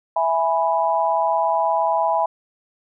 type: chord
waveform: sine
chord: E major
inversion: none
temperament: equal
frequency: 659.3 / 830.6 / 987.8 Hz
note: E5 / G#5 / B5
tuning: 0 / 0 / 0 cents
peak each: -21 dBFS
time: 0.16-2.26 s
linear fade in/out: 5 ms
effects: none